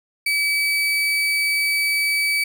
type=tone; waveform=35% pulse; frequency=2291 Hz; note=D7; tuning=44 cents flat; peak=-16 dBFS; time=0.26-2.44 s; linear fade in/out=5 ms; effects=none